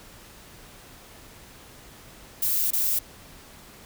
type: noise with dropouts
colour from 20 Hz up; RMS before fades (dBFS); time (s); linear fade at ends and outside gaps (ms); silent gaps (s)
violet; -24; 2.42-2.99; 5; 2.707-2.731
effects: pink hiss -48 dBFS RMS until 3.85 s